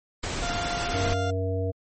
pink noise, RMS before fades -30 dBFS, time 0.23-1.14 s, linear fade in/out 5 ms
30% pulse tone, 698.5 Hz, F5, in tune, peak -27 dBFS, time 0.42-1.31 s, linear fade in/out 10 ms
harmonic tone, 94.1 Hz, F#2, 30 cents sharp, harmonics 1 / 3 / 5 / 7, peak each -26 / -35 / -30 / -35 dBFS, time 0.93-1.72 s, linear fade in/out 20 ms
effects MP3 32 kbps

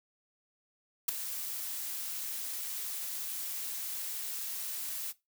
blue noise with ADSR envelope, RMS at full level -25 dBFS, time 1.08-5.13 s, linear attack 10 ms, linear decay 5 ms, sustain -13 dB, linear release 30 ms, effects noise-tail reverb RT60 0.2 s tail -18 dB re dry

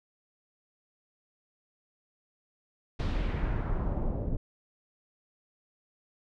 brown noise with low-pass filter sweep, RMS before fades -30 dBFS, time 2.99-4.37 s, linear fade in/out 10 ms, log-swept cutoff 4600 to 420 Hz, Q 1.3, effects none

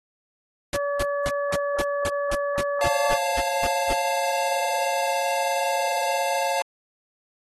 harmonic tone, 571 Hz, D5, 49 cents flat, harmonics 1 / 2 / 3, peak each -24 / -31 / -34 dBFS, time 0.73-3.18 s, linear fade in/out 20 ms
pink noise bursts, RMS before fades -28 dBFS, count 13, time 0.73-3.932 s, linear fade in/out 2 ms, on 34 ms, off 230 ms
square chord, Db augmented, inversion none, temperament equal with one note detuned, 548.9 / 698.5 / 880 Hz, Db5 / F5 / A5, -17 / 0 / 0 cents, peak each -28 dBFS, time 2.81-6.62 s, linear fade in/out 2 ms
effects AAC 32 kbps

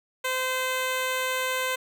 10% pulse tone, 515 Hz, C5, 28 cents flat, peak -17 dBFS, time 0.24-1.76 s, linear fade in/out 10 ms, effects none

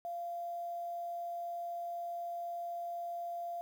sine tone with quantisation, 691 Hz, F5, 19 cents flat, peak -37 dBFS, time 0.05-3.61 s, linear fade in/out 0 ms, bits 10, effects none

